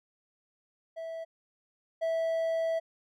triangle tone pair in turn, 655 / 655 Hz, E5 / E5, -11 / -11 cents, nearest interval unison, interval 0 cents, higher neither, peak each -34 / -25 dBFS, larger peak second, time 0.96-1.25 / 2.01-2.8 s, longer second, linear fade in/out 20 ms, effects none

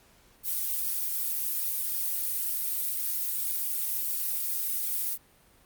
violet noise with flanger, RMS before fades -30 dBFS, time 0.43-5.18 s, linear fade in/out 50 ms, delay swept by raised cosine 1 to 6 ms, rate 2.7 Hz, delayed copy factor -0.95, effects pink hiss -60 dBFS RMS until 5.65 s + Opus 48 kbps

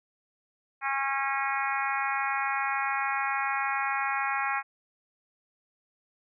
harmonic tone, 273.1 Hz, C#4, 26 cents flat, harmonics 3 / 4 / 5 / 6 / 7 / 8 / 9, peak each -32 / -33 / -34 / -35 / -35 / -36 / -37 dBFS, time 0.81-4.63 s, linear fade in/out 50 ms, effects none

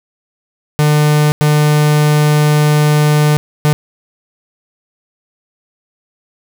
45% pulse tone bursts at uneven times, 150 Hz, D3, 37 cents sharp, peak -8 dBFS, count 3, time 0.79-1.32 / 1.41-3.37 / 3.65-3.73 s, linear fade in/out 0 ms, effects none

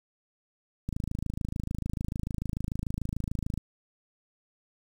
click train, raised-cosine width 5 ms, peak -19 dBFS, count 73, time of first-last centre 0.89-3.577 s, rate 26.8 Hz, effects 8-bit

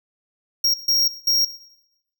square tone bursts at uneven times, 5588 Hz, F8, in tune, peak -16 dBFS, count 3, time 0.64-0.74 / 0.88-1.08 / 1.27-1.45 s, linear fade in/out 5 ms, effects noise-tail reverb RT60 0.9 s tail -17 dB re dry

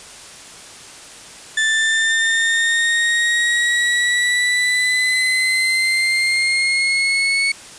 35% pulse exponential sweep, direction up, 1760 to 2217 Hz, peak -13 dBFS, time 1.57-7.52 s, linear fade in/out 5 ms, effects white hiss -38 dBFS RMS until 7.78 s + resampled to 22050 Hz

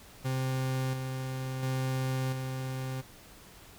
40% pulse tone with tremolo, 130.81 Hz, C3, in tune, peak -28 dBFS, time 0.24-3.02 s, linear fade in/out 20 ms, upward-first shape square, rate 0.72 Hz, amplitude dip 40%, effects pink hiss -53 dBFS RMS until 3.78 s

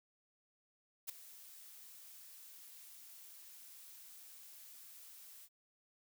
blue noise with ADSR envelope, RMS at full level -39 dBFS, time 1.07-5.49 s, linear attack 23 ms, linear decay 7 ms, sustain -17 dB, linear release 55 ms, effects none

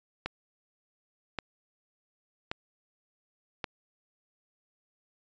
click train, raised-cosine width 0.3 ms, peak -16 dBFS, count 4, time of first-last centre 0.26-3.642 s, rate 0.887 Hz, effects resampled to 16000 Hz

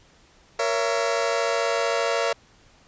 sawtooth chord, A# diminished, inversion none, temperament just, 466.2 / 559.4 / 671.3 Hz, A#4 / C#5 / E5, 0 / +16 / +31 cents, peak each -22 dBFS, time 0.59-2.33 s, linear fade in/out 5 ms, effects pink hiss -56 dBFS RMS until 2.87 s + resampled to 16000 Hz

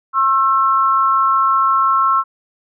sine tone pair together, 1078 / 1332.3 Hz, C#6 / E6, -49 / +18 cents, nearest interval major third, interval 367 cents, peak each -14 dBFS, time 0.13-2.24 s, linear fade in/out 50 ms, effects none

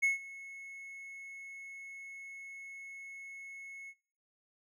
triangle tone with ADSR envelope, 2188 Hz, C#7, 23 cents flat, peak -23 dBFS, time 0.02-3.94 s, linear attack 18 ms, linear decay 140 ms, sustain -21 dB, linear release 51 ms, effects noise-tail reverb RT60 0.5 s tail -22 dB re dry

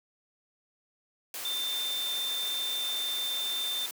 sine tone in noise, 3576 Hz, A7, 27 cents sharp, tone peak -30 dBFS, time 1.45-3.86 s, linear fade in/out 2 ms, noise white, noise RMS -38 dBFS, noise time 1.34-3.91 s, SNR +5 dB, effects high-pass 300 Hz 12 dB/octave

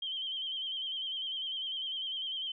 sine tone with vibrato, 3136 Hz, G7, in tune, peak -34 dBFS, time 0.02-2.52 s, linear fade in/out 5 ms, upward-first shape square, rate 10 Hz, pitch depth 43 cents each way, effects none

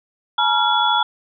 sine tone cluster, 857 / 950 / 1380 / 3396 Hz, A5 / A#5 / F6 / G#7, -46 / +33 / -21 / +38 cents, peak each -20 dBFS, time 0.38-1.03 s, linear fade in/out 5 ms, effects none

